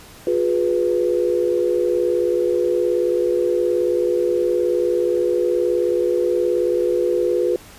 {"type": "chord", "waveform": "sine", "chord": "F diminished", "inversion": "none", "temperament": "equal with one note detuned", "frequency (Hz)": [356.4, 415.3, 493.9], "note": ["F4", "Ab4", "Cb5"], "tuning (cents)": [35, 0, 0], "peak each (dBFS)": [-19, -23, -20], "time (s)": [0.27, 7.56], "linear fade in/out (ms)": 2, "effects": ["pink hiss -43 dBFS RMS until 7.78 s", "resampled to 32000 Hz"]}